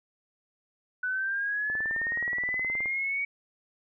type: linear sweep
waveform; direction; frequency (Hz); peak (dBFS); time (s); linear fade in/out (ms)
sine; up; 1486 to 2253; -27; 1.03-3.25; 5
type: click train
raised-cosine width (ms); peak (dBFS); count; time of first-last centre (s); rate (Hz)
1; -28; 23; 1.7-2.858; 19
effects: none